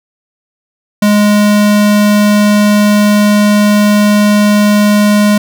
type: tone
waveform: square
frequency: 207.7 Hz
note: G#3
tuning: in tune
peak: -6 dBFS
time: 1.02-5.38 s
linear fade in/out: 5 ms
effects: none